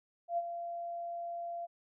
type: tone with ADSR envelope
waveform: sine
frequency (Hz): 687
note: F5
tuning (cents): -29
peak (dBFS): -28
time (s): 0.28-1.67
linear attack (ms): 96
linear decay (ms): 40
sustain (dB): -9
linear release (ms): 26
effects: none